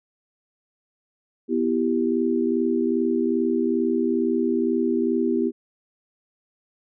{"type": "chord", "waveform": "sine", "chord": "E minor", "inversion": "second", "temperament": "equal", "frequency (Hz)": [246.9, 329.6, 392], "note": ["B3", "E4", "G4"], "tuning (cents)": [0, 0, 0], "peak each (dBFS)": [-23, -24, -24], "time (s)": [1.48, 5.52], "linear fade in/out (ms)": 50, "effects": []}